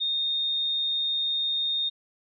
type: tone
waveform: sine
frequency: 3677 Hz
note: A#7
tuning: 24 cents flat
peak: -24 dBFS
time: 0-1.9 s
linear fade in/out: 20 ms
effects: none